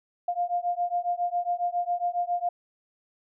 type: beating tone pair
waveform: sine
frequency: 700 / 707.3 Hz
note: F5 / F5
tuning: +4 / +22 cents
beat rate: 7.3 Hz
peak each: -28 / -28 dBFS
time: 0.28-2.49 s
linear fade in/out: 5 ms
effects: none